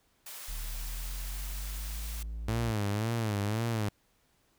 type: high-pass noise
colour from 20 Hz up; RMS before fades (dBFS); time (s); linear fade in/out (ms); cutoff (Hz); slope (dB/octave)
white; -44; 0.26-2.23; 5; 590; 12
type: linear sweep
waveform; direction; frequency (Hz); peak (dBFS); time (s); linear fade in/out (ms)
triangle; up; 36.71 to 59.3; -33; 0.48-2.72; 10
type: tone with vibrato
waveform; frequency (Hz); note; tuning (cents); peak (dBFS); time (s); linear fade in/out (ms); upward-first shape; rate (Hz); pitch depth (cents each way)
sawtooth; 108.5; A2; -24; -25; 2.48-3.89; 5; sine; 1.9; 130
effects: pink hiss -70 dBFS RMS until 4.58 s